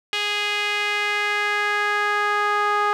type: tone with band-pass filter sweep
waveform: sawtooth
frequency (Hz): 414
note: G#4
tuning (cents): -5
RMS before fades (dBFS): -22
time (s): 0.13-2.93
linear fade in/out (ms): 0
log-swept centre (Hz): 2900 to 1200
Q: 2.2
effects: none